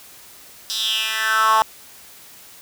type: tone with high-pass filter sweep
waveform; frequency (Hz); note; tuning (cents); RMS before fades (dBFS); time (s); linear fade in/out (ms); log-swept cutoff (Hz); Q
10% pulse; 220; A3; 0; -19; 0.7-1.62; 0; 4500 to 910; 4.9
effects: white hiss -44 dBFS RMS until 2.61 s